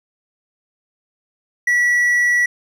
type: tone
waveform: triangle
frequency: 1943 Hz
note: B6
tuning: 29 cents flat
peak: -11 dBFS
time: 1.67-2.46 s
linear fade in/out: 5 ms
effects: none